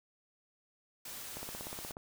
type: noise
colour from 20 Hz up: white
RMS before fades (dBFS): -45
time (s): 1.05-1.92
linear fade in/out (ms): 5
type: click train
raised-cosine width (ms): 1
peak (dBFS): -29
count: 11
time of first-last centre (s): 1.37-1.969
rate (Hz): 16.7
effects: none